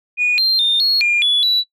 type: tone with pitch steps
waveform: sine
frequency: 2459 / 4170 / 3627 / 4311 / 2408 / 3420 / 3940 Hz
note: D#7 / C8 / A#7 / C#8 / D7 / A7 / B7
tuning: -21 / -7 / -48 / -49 / +43 / -50 / -5 cents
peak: -11 dBFS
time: 0.17-1.64 s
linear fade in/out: 50 ms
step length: 210 ms
effects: noise-tail reverb RT60 0.1 s tail -23 dB re dry + tanh soft clip ceiling -9 dBFS